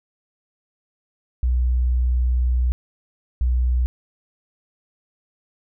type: tone pair in turn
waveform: sine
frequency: 61.8 / 61.8 Hz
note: B1 / B1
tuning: +2 / +2 cents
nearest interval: unison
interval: 0 cents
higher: neither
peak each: -16 dBFS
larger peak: neither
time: 1.43-2.72 / 3.41-3.86 s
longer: first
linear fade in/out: 0 ms
effects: none